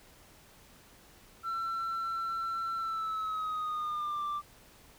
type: tone with pitch glide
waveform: sine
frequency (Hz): 1346 to 1178.5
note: E6 to D6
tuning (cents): +36 to +6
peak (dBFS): -29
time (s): 1.43-4.42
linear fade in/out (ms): 50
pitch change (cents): -230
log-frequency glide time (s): 2.77-4.24
effects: tanh soft clip ceiling -31 dBFS + pink hiss -58 dBFS RMS until 4.98 s